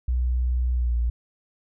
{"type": "tone with pitch glide", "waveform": "sine", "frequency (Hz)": [61.8, 58.84], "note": ["B1", "A#1"], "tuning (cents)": [2, 17], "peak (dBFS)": -20, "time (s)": [0.08, 1.1], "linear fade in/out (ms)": 5, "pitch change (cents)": -85, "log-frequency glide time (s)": [0.74, 0.96], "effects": []}